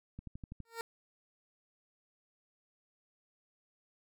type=click train; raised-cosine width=5 ms; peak=-32 dBFS; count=6; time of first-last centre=0.19-0.603 s; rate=12.1 Hz
type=tone with exponential growth; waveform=15% pulse; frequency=459.9 Hz; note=A#4; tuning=23 cents flat; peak=-28 dBFS; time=0.65-0.81 s; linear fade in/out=1 ms; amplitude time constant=33 ms
effects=none